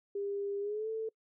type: tone with pitch glide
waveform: sine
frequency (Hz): 401.6 to 443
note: G4 to A4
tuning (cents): +42 to +12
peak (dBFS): -33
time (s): 0.15-1.09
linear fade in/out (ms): 5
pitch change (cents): +170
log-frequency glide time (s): 0.6-0.89
effects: noise-tail reverb RT60 0.1 s tail -25 dB re dry